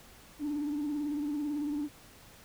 sine tone with vibrato, 293.7 Hz, D4, in tune, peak -29 dBFS, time 0.39-1.89 s, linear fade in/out 50 ms, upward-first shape sine, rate 18 Hz, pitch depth 59 cents each way, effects tanh soft clip ceiling -28 dBFS + pink hiss -55 dBFS RMS until 2.44 s

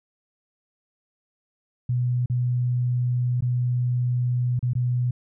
sine tone with dropouts, 123.47 Hz, B2, in tune, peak -20 dBFS, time 1.89-5.11 s, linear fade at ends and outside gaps 5 ms, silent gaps 2.26-2.298 / 3.408-3.422 / 4.593-4.627 / 4.734-4.752 s, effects none

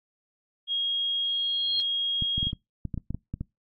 sine tone, 3271 Hz, G#7, 27 cents flat, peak -25 dBFS, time 0.67-2.52 s, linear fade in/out 50 ms
sine tone with exponential growth, 4200 Hz, C8, 6 cents sharp, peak -25 dBFS, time 1.24-1.8 s, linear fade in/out 0 ms, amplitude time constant 120 ms
clicks, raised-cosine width 5 ms, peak -19 dBFS, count 12, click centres 2.223 / 2.38 / 2.429 / 2.47 / 2.531 / 2.853 / 2.942 / 2.977 / 3.106 / 3.146 / 3.34 / 3.41 s
effects noise-tail reverb RT60 0.2 s tail -24 dB re dry + AAC 32 kbps

